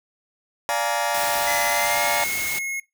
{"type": "chord", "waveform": "sawtooth", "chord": "Bb dominant seventh", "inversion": "first", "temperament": "just", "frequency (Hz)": [582.7, 699.2, 839.1, 932.3], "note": ["D5", "F5", "Ab5", "Bb5"], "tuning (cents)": [-14, 2, 18, 0], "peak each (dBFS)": -23, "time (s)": [0.69, 2.24], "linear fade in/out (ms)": 0}
{"type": "noise", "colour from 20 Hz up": "white", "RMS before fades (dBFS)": -29, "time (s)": [1.14, 2.59], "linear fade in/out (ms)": 5}
{"type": "tone with pitch glide", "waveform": "square", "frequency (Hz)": [2023, 2168], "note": ["B6", "C#7"], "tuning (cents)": [41, -39], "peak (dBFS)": -26, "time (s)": [1.47, 2.8], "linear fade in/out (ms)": 5, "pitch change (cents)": 120, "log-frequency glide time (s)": [1.68, 2.07]}
{"effects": ["noise-tail reverb RT60 0.2 s tail -20 dB re dry"]}